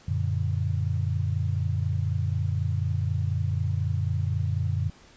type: chord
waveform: sine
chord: Gb augmented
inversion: none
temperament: equal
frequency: 92.5 / 116.54 / 146.83 Hz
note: Gb2 / Bb2 / D3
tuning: 0 / 0 / 0 cents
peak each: -26 / -29 / -30 dBFS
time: 0.08-4.9 s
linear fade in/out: 5 ms
effects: pink hiss -54 dBFS RMS until 5.16 s + resampled to 16000 Hz